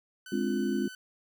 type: tone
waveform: sawtooth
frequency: 1508 Hz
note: F#6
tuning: 32 cents sharp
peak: -40 dBFS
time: 0.26-0.95 s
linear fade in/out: 2 ms
type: chord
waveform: sine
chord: D half-diminished seventh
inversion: second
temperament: equal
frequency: 207.7 / 261.6 / 293.7 / 349.2 Hz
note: Ab3 / C4 / D4 / F4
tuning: 0 / 0 / 0 / 0 cents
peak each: -31 / -31 / -36 / -32 dBFS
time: 0.32-0.88 s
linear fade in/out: 5 ms
effects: none

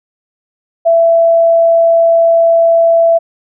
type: tone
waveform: sine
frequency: 667 Hz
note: E5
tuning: 20 cents sharp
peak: -5 dBFS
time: 0.85-3.19 s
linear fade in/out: 20 ms
effects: none

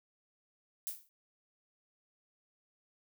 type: noise with exponential decay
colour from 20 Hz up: violet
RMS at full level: -35 dBFS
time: 0.87-1.09 s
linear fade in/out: 0 ms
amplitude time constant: 47 ms
effects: none

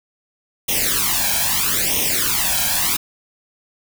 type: noise with flanger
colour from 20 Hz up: white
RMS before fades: -19 dBFS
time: 0.68-2.97 s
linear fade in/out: 10 ms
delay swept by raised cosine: 0.33 to 1.26 ms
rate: 0.77 Hz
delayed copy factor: +0.9
effects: none

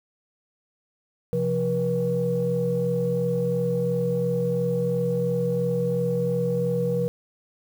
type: tone cluster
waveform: sine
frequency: 130.1 / 173 / 481.2 Hz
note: C3 / F3 / B4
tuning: -9 / -16 / -45 cents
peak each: -28 / -26 / -23 dBFS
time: 1.33-7.08 s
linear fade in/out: 0 ms
effects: tanh soft clip ceiling -13 dBFS + 8-bit

